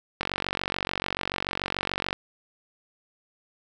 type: click train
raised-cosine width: 0.3 ms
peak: -10 dBFS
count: 91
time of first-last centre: 0.21-2.129 s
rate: 46.9 Hz
effects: none